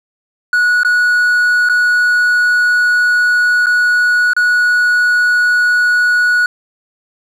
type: tone with dropouts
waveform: triangle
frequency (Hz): 1463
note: F#6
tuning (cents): -20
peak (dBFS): -7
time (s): 0.53-6.46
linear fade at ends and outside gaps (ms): 2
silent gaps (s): 0.833-0.848 / 1.689-1.696 / 3.66-3.667 / 4.334-4.365
effects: none